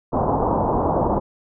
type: low-pass noise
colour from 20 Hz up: white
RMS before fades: -20 dBFS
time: 0.12-1.2 s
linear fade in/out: 20 ms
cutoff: 1000 Hz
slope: 48 dB/octave
effects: none

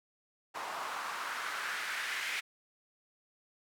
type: noise with band-pass filter sweep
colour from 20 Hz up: white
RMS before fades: -38 dBFS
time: 0.54-2.41 s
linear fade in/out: 20 ms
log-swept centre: 890 to 2100 Hz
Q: 2.3
effects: none

